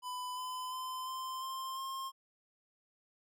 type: tone with pitch steps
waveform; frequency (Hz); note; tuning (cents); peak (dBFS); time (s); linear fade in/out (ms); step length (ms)
square; 1000 / 1012.8 / 1025.7 / 1038.9 / 1052.1 / 1065.6; B5 / B5 / C6 / C6 / C6 / C6; +21 / +43 / -35 / -13 / +9 / +31; -39; 0.02-2.12; 50; 350
effects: none